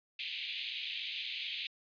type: band-pass noise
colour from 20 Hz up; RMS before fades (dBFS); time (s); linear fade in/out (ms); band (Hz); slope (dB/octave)
white; -40; 0.19-1.67; 2; 2300 to 3900; 48
effects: resampled to 11025 Hz